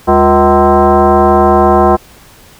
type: tone with frequency modulation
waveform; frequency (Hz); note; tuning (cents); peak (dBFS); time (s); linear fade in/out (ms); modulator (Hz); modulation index
sine; 202.1; G#3; -47; -4; 0.07-1.97; 20; 279; 3.2
effects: pink hiss -40 dBFS RMS until 2.59 s